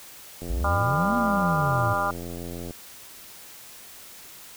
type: click train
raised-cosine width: 2 ms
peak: -23 dBFS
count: 198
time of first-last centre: 0.42-2.708 s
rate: 86.1 Hz
type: exponential two-way sweep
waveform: triangle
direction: up then down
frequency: 49.28 to 244.6 to 105.5 Hz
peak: -22 dBFS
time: 0.49-1.94 s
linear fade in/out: 10 ms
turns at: 1.16 s
type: harmonic tone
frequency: 200.3 Hz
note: G3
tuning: 38 cents sharp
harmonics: 3 / 4 / 5 / 6 / 7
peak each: -30 / -29 / -30 / -27 / -30 dBFS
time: 0.64-2.11 s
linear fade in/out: 5 ms
effects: white hiss -45 dBFS RMS until 4.56 s